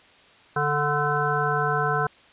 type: harmonic tone with a mistuned harmonic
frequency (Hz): 146.83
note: D3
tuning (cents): 0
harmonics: 1 / 3 / 5 / 7 / 9 / 10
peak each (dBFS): -28 / -28 / -28 / -28 / -28 / -28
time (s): 0.56-2.07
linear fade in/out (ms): 5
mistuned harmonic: 10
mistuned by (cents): +62
effects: white hiss -53 dBFS RMS until 2.32 s + resampled to 8000 Hz